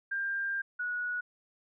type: tone pair in turn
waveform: sine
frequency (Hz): 1594 / 1462.1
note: G6 / F#6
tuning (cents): +28 / -21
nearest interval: minor second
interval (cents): 149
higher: first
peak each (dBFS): -30 / -31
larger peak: first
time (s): 0.11-0.62 / 0.79-1.21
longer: first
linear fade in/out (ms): 10
effects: none